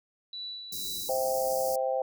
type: tone with tremolo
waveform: sine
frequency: 3951 Hz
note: B7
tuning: in tune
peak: -35 dBFS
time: 0.33-1.09 s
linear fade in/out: 2 ms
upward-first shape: sine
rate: 2.2 Hz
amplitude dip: 45%
type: band-stop noise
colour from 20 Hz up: white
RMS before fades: -37 dBFS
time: 0.72-1.76 s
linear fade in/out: 5 ms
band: 440 to 4600 Hz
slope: 96 dB/octave
type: chord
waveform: sine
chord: C major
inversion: none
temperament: just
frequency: 523.3 / 654.1 / 784.9 Hz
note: C5 / E5 / G5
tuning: 0 / -14 / +2 cents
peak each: -28 / -33 / -32 dBFS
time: 1.09-2.02 s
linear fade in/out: 2 ms
effects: none